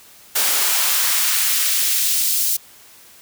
white noise with high-pass filter sweep, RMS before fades -18 dBFS, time 0.35-2.57 s, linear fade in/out 10 ms, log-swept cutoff 440 to 5300 Hz, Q 0.71, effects white hiss -46 dBFS RMS until 3.21 s

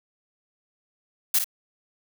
blue noise with echo, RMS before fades -20 dBFS, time 1.34-1.39 s, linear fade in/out 5 ms, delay 54 ms, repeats 1, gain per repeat -7 dB, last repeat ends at 1.444 s, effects none

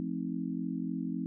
sine chord, F dominant seventh, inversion none, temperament just, 174.61 / 218.3 / 261.9 / 314.3 Hz, F3 / A3 / C4 / Eb4, 0 / -13 / +2 / +18 cents, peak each -37 / -38 / -36 / -40 dBFS, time 0-1.26 s, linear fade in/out 0 ms, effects none

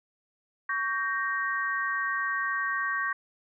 sine chord, G diminished, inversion second, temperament equal with one note detuned, 1124.2 / 1568 / 1864.7 Hz, Db6 / G6 / Bb6, +24 / 0 / 0 cents, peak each -31 dBFS, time 0.69-3.13 s, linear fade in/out 5 ms, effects none

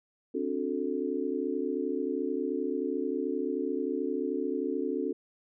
sine chord, D dominant seventh, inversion third, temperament just, 264.3 / 293.7 / 367.1 / 440.5 Hz, C4 / D4 / F#4 / A4, +18 / 0 / -14 / +2 cents, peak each -34 dBFS, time 0.34-5.13 s, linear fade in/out 10 ms, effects none

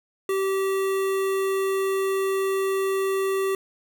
square tone with notch filter, 386.9 Hz, G4, 23 cents flat, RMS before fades -24 dBFS, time 0.29-3.55 s, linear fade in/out 2 ms, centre 4900 Hz, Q 1.3, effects none

